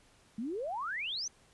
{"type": "exponential sweep", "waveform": "sine", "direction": "up", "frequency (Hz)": [207.7, 6300], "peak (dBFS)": -34, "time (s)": [0.38, 1.28], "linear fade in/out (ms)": 5, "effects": ["pink hiss -64 dBFS RMS until 1.53 s", "resampled to 24000 Hz"]}